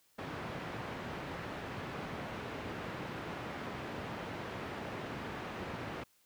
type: band-pass noise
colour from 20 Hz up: pink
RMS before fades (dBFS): -42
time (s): 0.18-6.04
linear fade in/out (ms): 10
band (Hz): 110 to 2200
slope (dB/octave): 12
effects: white hiss -70 dBFS RMS until 6.25 s